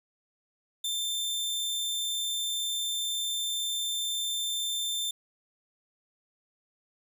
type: tone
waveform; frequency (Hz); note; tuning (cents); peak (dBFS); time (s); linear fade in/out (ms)
sawtooth; 3569; A7; +24; -26; 0.84-5.11; 5
effects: none